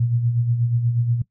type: tone with tremolo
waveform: sine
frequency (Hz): 118.8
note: A#2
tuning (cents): +33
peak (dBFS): -15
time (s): 0-1.22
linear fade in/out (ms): 5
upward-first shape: sine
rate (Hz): 8.3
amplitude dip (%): 55
effects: noise-tail reverb RT60 0.1 s tail -19 dB re dry